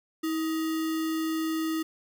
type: tone with sample-and-hold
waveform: sine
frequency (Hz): 320.5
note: E4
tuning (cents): -49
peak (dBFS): -26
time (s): 0.23-1.83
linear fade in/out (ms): 10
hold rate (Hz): 1575
effects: none